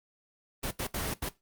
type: noise bursts at uneven times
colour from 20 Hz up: pink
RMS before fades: -33 dBFS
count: 4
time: 0.63-0.71 / 0.79-0.87 / 0.94-1.14 / 1.22-1.29 s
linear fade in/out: 5 ms
effects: noise-tail reverb RT60 0.2 s tail -17 dB re dry + Opus 24 kbps